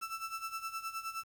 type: tone with tremolo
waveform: 35% pulse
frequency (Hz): 1328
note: E6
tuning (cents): +12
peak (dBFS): -34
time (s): 0.01-1.24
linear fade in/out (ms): 20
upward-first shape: sine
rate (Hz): 9.6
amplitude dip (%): 75
effects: 10-bit